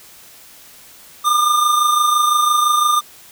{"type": "tone pair together", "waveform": "square", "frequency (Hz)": [1200, 1225.9], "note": ["D6", "D#6"], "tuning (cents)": [37, -26], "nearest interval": "unison", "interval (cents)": 37, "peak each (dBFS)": [-14, -21], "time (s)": [1.24, 3.01], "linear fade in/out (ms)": 20, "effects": ["white hiss -43 dBFS RMS until 3.31 s"]}